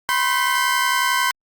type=tone cluster; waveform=30% pulse; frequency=991 / 1062 / 1538 Hz; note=B5 / C6 / G6; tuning=+6 / +25 / -33 cents; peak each=-19 dBFS; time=0.09-1.31 s; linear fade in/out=0 ms; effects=Opus 48 kbps